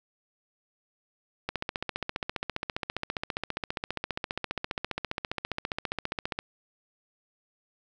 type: click train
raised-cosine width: 0.3 ms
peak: -14 dBFS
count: 74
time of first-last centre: 1.49-6.389 s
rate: 14.9 Hz
effects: none